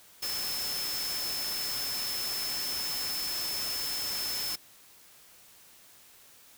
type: tone in noise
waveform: sine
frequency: 5260 Hz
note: E8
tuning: 5 cents flat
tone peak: -33 dBFS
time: 0.22-4.56 s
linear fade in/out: 10 ms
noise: white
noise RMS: -36 dBFS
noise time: 0.22-4.56 s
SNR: 0 dB
effects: white hiss -56 dBFS RMS until 6.57 s